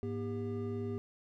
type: tone cluster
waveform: triangle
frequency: 104.4 / 239.9 / 399 Hz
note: G#2 / A#3 / G4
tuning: +10 / +50 / +31 cents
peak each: -37 / -38 / -37 dBFS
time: 0.03-0.98 s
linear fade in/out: 0 ms
effects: none